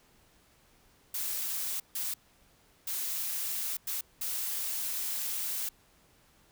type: noise bursts at uneven times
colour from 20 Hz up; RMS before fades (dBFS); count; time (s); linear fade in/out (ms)
blue; -34; 5; 1.14-1.8 / 1.95-2.14 / 2.87-3.77 / 3.87-4.01 / 4.21-5.69; 5
effects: pink hiss -64 dBFS RMS until 6.51 s